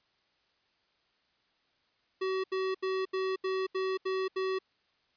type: tone bursts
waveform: square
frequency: 378.5 Hz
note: F#4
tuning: 39 cents sharp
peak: -30 dBFS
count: 8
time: 2.21-4.589 s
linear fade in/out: 10 ms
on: 230 ms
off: 77 ms
effects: white hiss -72 dBFS RMS until 5.16 s + resampled to 11025 Hz